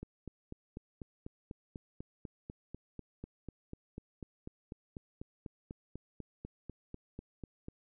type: click train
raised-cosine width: 3 ms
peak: -30 dBFS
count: 32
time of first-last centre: 0.03-7.684 s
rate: 4.05 Hz
effects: none